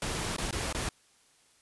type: noise with dropouts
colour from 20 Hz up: pink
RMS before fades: -33 dBFS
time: 0.02-0.89 s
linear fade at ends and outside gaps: 2 ms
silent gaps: 0.365-0.382 / 0.51-0.526 / 0.727-0.747 s
effects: white hiss -64 dBFS RMS until 1.61 s + resampled to 24000 Hz